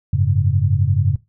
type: chord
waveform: sine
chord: F# suspended second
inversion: none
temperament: just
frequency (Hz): 92.5 / 104.06 / 138.75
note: F#2 / G#2 / C#3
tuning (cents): 0 / +4 / +2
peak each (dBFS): -18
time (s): 0.13-1.16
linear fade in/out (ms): 5
effects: noise-tail reverb RT60 0.2 s tail -17 dB re dry